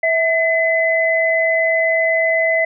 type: tone pair together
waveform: sine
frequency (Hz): 653 / 2023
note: E5 / B6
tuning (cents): -17 / +41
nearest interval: octave + minor sixth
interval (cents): 1958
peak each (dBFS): -16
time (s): 0.03-2.65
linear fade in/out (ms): 5
effects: none